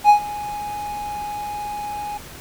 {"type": "tone with ADSR envelope", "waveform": "triangle", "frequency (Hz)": 830.6, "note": "G#5", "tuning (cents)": 0, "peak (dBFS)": -4, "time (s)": [0.04, 2.18], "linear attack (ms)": 53, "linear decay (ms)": 100, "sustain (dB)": -20, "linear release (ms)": 11, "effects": ["pink hiss -39 dBFS RMS until 2.4 s"]}